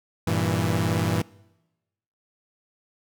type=chord; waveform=sawtooth; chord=E diminished; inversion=first; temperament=equal; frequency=98 / 116.54 / 164.81 Hz; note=G2 / Bb2 / E3; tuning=0 / 0 / 0 cents; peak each=-22 / -23 / -22 dBFS; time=0.27-1.22 s; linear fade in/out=5 ms; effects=noise-tail reverb RT60 1.0 s tail -23 dB re dry